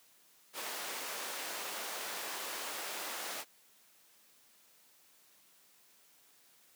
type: high-pass noise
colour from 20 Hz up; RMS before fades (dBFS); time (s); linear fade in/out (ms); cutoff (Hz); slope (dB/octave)
pink; -41; 0.53-3.45; 50; 550; 12
effects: white hiss -65 dBFS RMS until 6.75 s + high-pass 150 Hz 12 dB/octave